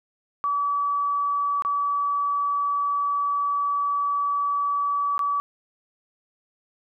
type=tone with dropouts; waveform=sine; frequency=1146 Hz; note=D6; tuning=43 cents flat; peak=-21 dBFS; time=0.44-5.4 s; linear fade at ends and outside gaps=0 ms; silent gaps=1.622-1.649 / 5.18-5.192 s; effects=none